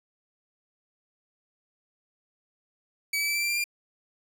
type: tone with pitch steps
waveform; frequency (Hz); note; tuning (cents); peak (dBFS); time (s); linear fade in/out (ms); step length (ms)
sawtooth; 2283 / 2302 / 2320 / 2339 / 2358 / 2377 / 2397; D7 / D7 / D7 / D7 / D7 / D7 / D7; -50 / -35 / -22 / -8 / +6 / +20 / +35; -22; 3.13-3.641; 5; 73
effects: 10-bit